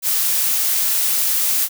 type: noise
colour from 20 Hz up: blue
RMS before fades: -18 dBFS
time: 0.02-1.69 s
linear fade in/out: 50 ms
effects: none